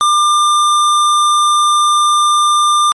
square tone, 1196 Hz, D6, 31 cents sharp, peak -9 dBFS, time 0.01-2.92 s, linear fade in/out 0 ms, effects MP3 48 kbps

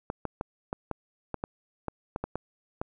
clicks, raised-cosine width 1 ms, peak -17 dBFS, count 12, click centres 0.101 / 0.253 / 0.411 / 0.729 / 0.913 / 1.343 / 1.439 / 1.883 / 2.161 / 2.24 / 2.356 / 2.815 s, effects none

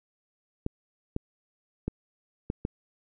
clicks, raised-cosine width 3 ms, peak -16 dBFS, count 5, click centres 0.664 / 1.164 / 1.88 / 2.501 / 2.651 s, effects none

